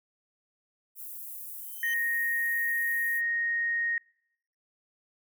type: high-pass noise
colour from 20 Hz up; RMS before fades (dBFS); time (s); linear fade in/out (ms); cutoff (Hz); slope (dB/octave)
pink; -41; 0.95-3.22; 50; 12000; 24
type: tone with exponential growth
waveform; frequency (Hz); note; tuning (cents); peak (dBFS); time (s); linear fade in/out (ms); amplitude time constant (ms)
25% pulse; 3069; G7; -37; -34; 1.56-1.94; 5; 81
type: tone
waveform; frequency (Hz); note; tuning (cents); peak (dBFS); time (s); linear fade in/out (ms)
sine; 1864.7; A#6; 0; -26; 1.83-3.98; 2
effects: noise-tail reverb RT60 0.8 s tail -26 dB re dry